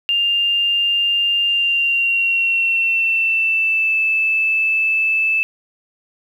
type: tone with pitch glide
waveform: sine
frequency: 2800 to 2628 Hz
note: F7 to E7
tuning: +4 to -6 cents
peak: -14 dBFS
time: 0.09-5.43 s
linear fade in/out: 0 ms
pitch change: -110 cents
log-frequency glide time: 1.48-3.98 s
effects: 8-bit